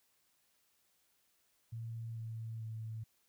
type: tone with pitch steps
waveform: sine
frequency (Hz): 114.4 / 112.76 / 111.14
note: A#2 / A2 / A2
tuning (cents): -32 / +43 / +18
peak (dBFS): -40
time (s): 1.72-3.04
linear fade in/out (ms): 10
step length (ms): 440
effects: white hiss -75 dBFS RMS until 3.28 s